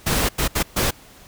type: noise bursts at uneven times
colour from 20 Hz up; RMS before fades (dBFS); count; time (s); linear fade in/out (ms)
pink; -20; 4; 0.06-0.29 / 0.38-0.48 / 0.55-0.63 / 0.76-0.91; 10
effects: pink hiss -47 dBFS RMS until 1.27 s